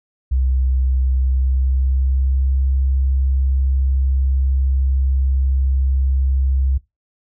sine tone with pitch glide, 64.7 to 66.48 Hz, C2 to C2, -19 to +28 cents, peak -14 dBFS, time 0.31-6.78 s, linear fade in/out 10 ms, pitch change +47 cents, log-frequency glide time 1.11-2.55 s, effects noise-tail reverb RT60 0.2 s tail -20 dB re dry

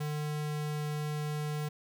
square tone, 150.1 Hz, D3, 38 cents sharp, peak -33 dBFS, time 0-1.69 s, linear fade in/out 10 ms, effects none

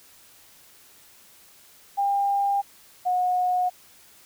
sine tone pair in turn, 800 / 726.5 Hz, G5 / F#5, +35 / -32 cents, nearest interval major second, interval 167 cents, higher first, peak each -20 dBFS, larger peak neither, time 1.97-2.62 / 3.05-3.7 s, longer neither, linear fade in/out 20 ms, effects white hiss -53 dBFS RMS until 4.25 s

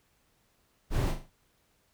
brown noise with echo, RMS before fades -27 dBFS, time 0.9-1.15 s, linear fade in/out 50 ms, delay 39 ms, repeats 4, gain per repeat -7 dB, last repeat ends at 1.306 s, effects pink hiss -70 dBFS RMS until 1.93 s

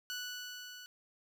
15% pulse tone with level ramp, 1480 Hz, F#6, in tune, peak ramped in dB -31 to -42 dBFS, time 0.1-0.86 s, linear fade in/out 0 ms, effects none

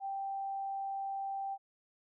sine tone, 784 Hz, G5, in tune, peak -35 dBFS, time 0-1.58 s, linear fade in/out 50 ms, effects none

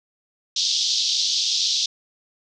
pink band-pass noise, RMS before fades -22 dBFS, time 0.56-1.86 s, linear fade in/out 5 ms, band 3400 to 6000 Hz, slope 48 dB/octave, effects none

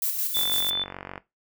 violet noise with tremolo, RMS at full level -26 dBFS, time 0.02-0.7 s, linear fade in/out 2 ms, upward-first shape square, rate 6 Hz, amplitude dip 40%
sine tone, 3520 Hz, A7, in tune, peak -23 dBFS, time 0.34-0.84 s, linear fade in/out 10 ms
click train, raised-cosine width 0.5 ms, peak -20 dBFS, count 39, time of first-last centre 0.37-1.179 s, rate 47 Hz
effects noise-tail reverb RT60 0.2 s tail -17 dB re dry

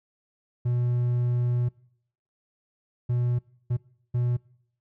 triangle tone bursts at uneven times, 121.9 Hz, B2, 22 cents flat, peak -20 dBFS, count 4, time 0.65-1.69 / 3.09-3.39 / 3.7-3.77 / 4.14-4.37 s, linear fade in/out 10 ms, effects noise-tail reverb RT60 0.7 s tail -24 dB re dry

